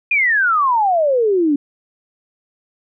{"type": "exponential sweep", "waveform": "sine", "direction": "down", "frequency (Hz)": [2478, 276.1], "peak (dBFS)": -12, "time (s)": [0.11, 1.56], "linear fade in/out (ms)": 5, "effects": []}